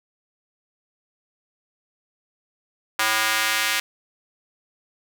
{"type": "tone with high-pass filter sweep", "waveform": "square", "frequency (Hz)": 110, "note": "A2", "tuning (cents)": 0, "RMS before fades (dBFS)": -22, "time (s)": [2.99, 3.8], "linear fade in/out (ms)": 5, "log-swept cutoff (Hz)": [1300, 2000], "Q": 1.2, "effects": []}